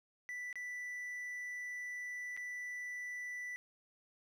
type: tone with dropouts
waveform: triangle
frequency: 1975.5 Hz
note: B6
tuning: in tune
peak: -39 dBFS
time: 0.29-3.56 s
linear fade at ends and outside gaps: 0 ms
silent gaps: 0.528-0.556 / 2.366-2.374 s
effects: none